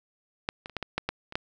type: clicks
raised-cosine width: 0.3 ms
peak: -11 / -21 / -30 / -15 / -16 / -11 / -12 / -25 / -11 dBFS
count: 9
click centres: 0.489 / 0.659 / 0.697 / 0.767 / 0.827 / 0.98 / 1.09 / 1.324 / 1.355 s
effects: none